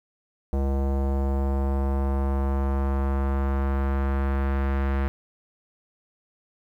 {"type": "tone with low-pass filter sweep", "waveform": "square", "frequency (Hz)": 68.2, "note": "C#2", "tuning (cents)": -28, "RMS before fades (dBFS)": -24, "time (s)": [0.53, 5.08], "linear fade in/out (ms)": 0, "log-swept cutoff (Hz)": [660, 1800], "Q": 1.4, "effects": ["9-bit"]}